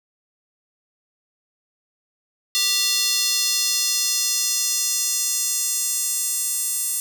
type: tone with high-pass filter sweep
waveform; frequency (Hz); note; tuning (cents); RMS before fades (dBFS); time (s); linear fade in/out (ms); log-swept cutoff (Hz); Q
square; 392.8; G4; +4; -22; 2.55-7; 0; 4100 to 8700; 1.9
effects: none